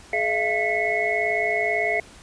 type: tone cluster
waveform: sine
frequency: 424 / 625 / 683 / 1990 / 2185 Hz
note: G#4 / D#5 / F5 / B6 / C#7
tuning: +36 / +8 / -39 / +13 / -26 cents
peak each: -28 / -32 / -25 / -27 / -25 dBFS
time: 0.13-2 s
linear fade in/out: 2 ms
effects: pink hiss -47 dBFS RMS until 2.22 s + resampled to 22050 Hz